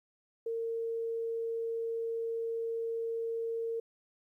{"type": "tone", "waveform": "sine", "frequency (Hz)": 457.5, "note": "A#4", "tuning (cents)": -32, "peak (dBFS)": -32, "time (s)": [0.46, 3.8], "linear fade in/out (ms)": 5, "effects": ["12-bit"]}